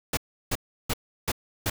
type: noise bursts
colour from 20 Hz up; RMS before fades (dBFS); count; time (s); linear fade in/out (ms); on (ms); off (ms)
pink; -26; 5; 0.13-1.7; 5; 42; 340
effects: none